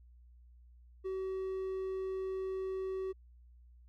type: tone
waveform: triangle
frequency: 379.6 Hz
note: F#4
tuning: 44 cents sharp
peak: -33 dBFS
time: 1.04-3.13 s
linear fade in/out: 20 ms
effects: added 60 Hz sine -56 dBFS peak until 3.88 s